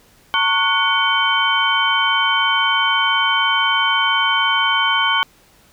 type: tone cluster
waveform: sine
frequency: 906 / 1106 / 1468 / 2250 / 3087 Hz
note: A#5 / C#6 / F#6 / C#7 / G7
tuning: -50 / -4 / -14 / +25 / -27 cents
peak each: -22 / -20 / -20 / -22 / -19 dBFS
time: 0.34-5.23 s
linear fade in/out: 0 ms
effects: pink hiss -52 dBFS RMS until 5.72 s